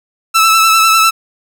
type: tone with vibrato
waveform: sawtooth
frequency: 1318.5 Hz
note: E6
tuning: in tune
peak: -3 dBFS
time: 0.34-1.11 s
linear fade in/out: 20 ms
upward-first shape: sine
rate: 10 Hz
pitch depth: 26 cents each way
effects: none